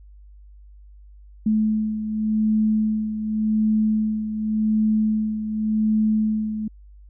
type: beating tone pair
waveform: sine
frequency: 216.1 / 216.98 Hz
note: A3 / A3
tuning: -31 / -24 cents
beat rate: 0.88 Hz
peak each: -19 / -26 dBFS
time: 1.46-6.68 s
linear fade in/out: 5 ms
effects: added 50 Hz sine -43 dBFS peak until 7.09 s